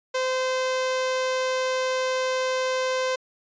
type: tone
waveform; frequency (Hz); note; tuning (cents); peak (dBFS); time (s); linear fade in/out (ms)
sawtooth; 516; C5; -24; -19; 0.14-3.16; 10
effects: resampled to 16000 Hz